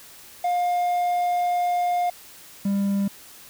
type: tone pair in turn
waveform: triangle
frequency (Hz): 709 / 198.96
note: F5 / G3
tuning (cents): +26 / +26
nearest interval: octave + minor seventh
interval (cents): 2200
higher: first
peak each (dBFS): -18 / -18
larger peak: neither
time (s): 0.44-2.1 / 2.65-3.08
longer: first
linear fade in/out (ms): 5
effects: white hiss -46 dBFS RMS until 3.49 s